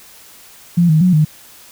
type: tone with pitch steps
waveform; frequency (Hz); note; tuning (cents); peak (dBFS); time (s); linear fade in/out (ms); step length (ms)
sine; 172.9 / 156.4 / 181.9 / 153.4; F3 / D#3 / F#3 / D#3; -17 / +9 / -29 / -24; -8; 0.77-1.25; 10; 120
effects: white hiss -42 dBFS RMS until 1.71 s